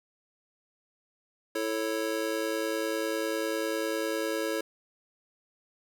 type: chord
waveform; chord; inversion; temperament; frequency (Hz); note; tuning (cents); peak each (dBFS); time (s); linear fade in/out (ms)
square; A major; second; just; 330 / 440 / 550; E4 / A4 / C#5; +2 / 0 / -14; -34; 1.55-4.61; 5
effects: none